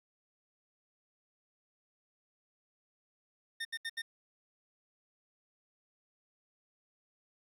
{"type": "tone bursts", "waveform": "25% pulse", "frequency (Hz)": 1822, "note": "A#6", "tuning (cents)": -40, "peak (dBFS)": -32, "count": 4, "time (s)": [3.6, 4.02], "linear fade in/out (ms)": 10, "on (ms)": 51, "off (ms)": 72, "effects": ["low-pass 10000 Hz 12 dB/octave", "11-bit"]}